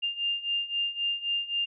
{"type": "beating tone pair", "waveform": "sine", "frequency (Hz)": [2800, 2803.8], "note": ["F7", "F7"], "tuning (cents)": [4, 6], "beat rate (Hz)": 3.8, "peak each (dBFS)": [-32, -29], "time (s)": [0.02, 1.66], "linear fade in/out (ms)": 20, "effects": []}